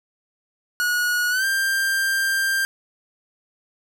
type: tone with pitch glide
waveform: 45% pulse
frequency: 1454 to 1585.6 Hz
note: F#6 to G6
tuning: -31 to +19 cents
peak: -19 dBFS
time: 0.8-2.65 s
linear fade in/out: 0 ms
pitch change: +150 cents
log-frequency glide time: 1.3-1.45 s
effects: none